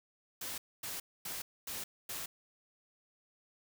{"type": "noise bursts", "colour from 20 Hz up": "white", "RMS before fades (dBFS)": -41, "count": 5, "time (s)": [0.41, 2.26], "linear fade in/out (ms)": 5, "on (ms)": 170, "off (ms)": 250, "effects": []}